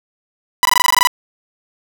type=tone bursts; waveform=sawtooth; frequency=987.8 Hz; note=B5; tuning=in tune; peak=-5 dBFS; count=11; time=0.63-1.072 s; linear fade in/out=0 ms; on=22 ms; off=20 ms; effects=none